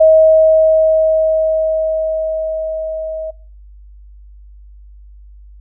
sine tone with level ramp, 635 Hz, D#5, 35 cents sharp, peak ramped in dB -4 to -21 dBFS, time 0-3.31 s, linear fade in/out 10 ms, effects noise-tail reverb RT60 0.5 s tail -23 dB re dry + added 50 Hz sine -36 dBFS peak until 5.6 s

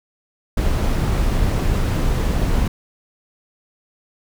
brown noise, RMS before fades -18 dBFS, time 0.57-2.68 s, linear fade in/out 5 ms, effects none

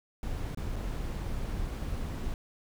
brown noise with dropouts, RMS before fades -34 dBFS, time 0.23-2.34 s, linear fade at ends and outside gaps 1 ms, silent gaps 0.548-0.573 / 0.759-0.763 s, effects none

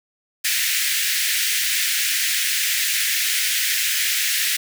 pink high-pass noise, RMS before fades -21 dBFS, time 0.44-4.57 s, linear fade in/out 10 ms, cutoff 1700 Hz, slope 48 dB/octave, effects none

